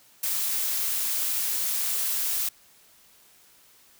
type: noise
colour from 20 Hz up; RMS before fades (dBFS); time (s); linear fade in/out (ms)
blue; -27; 0.23-2.49; 5
effects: white hiss -57 dBFS RMS until 3.99 s